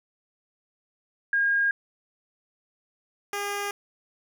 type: tone pair in turn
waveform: sine / 10% pulse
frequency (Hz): 1623 / 405.8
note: G#6 / G#4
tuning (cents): -40 / -40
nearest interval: 2 octaves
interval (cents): 2400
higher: first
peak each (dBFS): -20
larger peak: neither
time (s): 1.33-1.71 / 3.33-3.71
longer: neither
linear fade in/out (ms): 2
effects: none